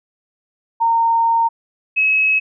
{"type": "tone pair in turn", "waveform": "sine", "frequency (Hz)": [919, 2568], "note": ["A#5", "E7"], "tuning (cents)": [-25, -46], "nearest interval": "octave + tritone", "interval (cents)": 1779, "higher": "second", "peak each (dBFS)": -12, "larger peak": "neither", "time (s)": [[0.8, 1.49], [1.96, 2.4]], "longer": "first", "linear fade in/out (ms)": 20, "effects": []}